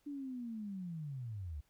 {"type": "linear sweep", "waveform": "sine", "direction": "down", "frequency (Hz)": [293.7, 67.5], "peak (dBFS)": -40, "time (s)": [0.06, 1.61], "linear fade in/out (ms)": 10, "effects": ["pink hiss -75 dBFS RMS until 1.69 s"]}